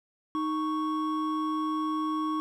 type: tone pair together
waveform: triangle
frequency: 311.1 / 1108.6 Hz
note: D#4 / C#6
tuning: 0 / 0 cents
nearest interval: octave + minor seventh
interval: 2200 cents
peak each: -27 / -29 dBFS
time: 0.35-2.4 s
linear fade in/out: 0 ms
effects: none